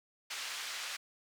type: band-pass noise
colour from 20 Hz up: pink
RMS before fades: -41 dBFS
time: 0.3-0.97 s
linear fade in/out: 10 ms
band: 1600 to 6900 Hz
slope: 12 dB/octave
effects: none